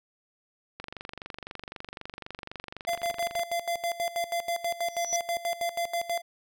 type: click train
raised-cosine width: 0.3 ms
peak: -22 dBFS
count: 63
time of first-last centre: 0.8-3.394 s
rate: 23.9 Hz
type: tone with tremolo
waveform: square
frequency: 686 Hz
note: F5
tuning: 31 cents flat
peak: -27 dBFS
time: 2.87-6.22 s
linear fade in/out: 10 ms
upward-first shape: square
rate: 6.2 Hz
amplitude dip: 80%
type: tone with exponential growth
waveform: sine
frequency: 5920 Hz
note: F#8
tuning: in tune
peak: -24 dBFS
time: 4.79-5.16 s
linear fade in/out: 0 ms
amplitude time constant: 80 ms
effects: none